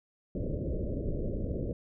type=low-pass noise; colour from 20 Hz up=pink; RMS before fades=-33 dBFS; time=0.35-1.73 s; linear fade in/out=2 ms; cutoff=600 Hz; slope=96 dB/octave; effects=none